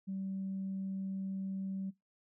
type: tone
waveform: sine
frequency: 192.4 Hz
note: G3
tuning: 32 cents flat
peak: -35 dBFS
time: 0.07-1.91 s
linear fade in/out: 20 ms
effects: noise-tail reverb RT60 0.2 s tail -22 dB re dry + tanh soft clip ceiling -31 dBFS